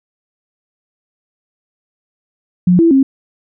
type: tone with pitch steps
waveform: sine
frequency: 179.1 / 333 / 269.2 Hz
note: F3 / E4 / C4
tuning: +44 / +18 / +49 cents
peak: -6 dBFS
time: 2.67-3.03 s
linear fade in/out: 5 ms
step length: 120 ms
effects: none